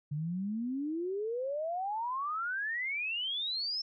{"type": "exponential sweep", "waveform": "sine", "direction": "up", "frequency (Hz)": [142.8, 5360], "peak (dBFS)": -32, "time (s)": [0.11, 3.82], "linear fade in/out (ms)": 10, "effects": []}